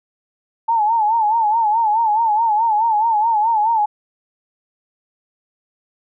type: tone with vibrato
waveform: sine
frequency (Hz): 881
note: A5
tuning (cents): +2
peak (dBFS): -13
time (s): 0.68-3.86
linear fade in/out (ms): 10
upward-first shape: sine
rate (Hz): 4.7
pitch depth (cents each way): 100
effects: none